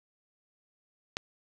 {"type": "click", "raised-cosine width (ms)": 0.2, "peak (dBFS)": -14, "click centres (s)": 1.169, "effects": []}